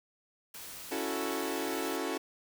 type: noise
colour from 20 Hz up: white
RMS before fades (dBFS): -45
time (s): 0.54-1.97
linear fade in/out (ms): 5
type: chord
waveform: sawtooth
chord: F# minor seventh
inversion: second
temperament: equal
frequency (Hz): 277.2 / 329.6 / 370 / 440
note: C#4 / E4 / F#4 / A4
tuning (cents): 0 / 0 / 0 / 0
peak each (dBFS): -34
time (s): 0.91-2.18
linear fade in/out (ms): 10
effects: none